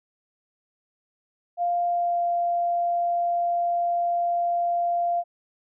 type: tone with pitch glide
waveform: sine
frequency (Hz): 698.5 to 693.7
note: F5 to F5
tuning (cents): 0 to -12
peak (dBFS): -21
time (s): 1.57-5.24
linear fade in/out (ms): 50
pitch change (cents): -12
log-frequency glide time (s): 1.86-2.23
effects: none